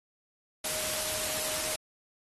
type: tone in noise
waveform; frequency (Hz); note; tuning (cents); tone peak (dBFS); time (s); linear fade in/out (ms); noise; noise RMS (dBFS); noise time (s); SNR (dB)
sine; 622.3; D#5; 0; -41; 0.64-1.76; 5; white; -32; 0.64-1.76; -12
effects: AAC 32 kbps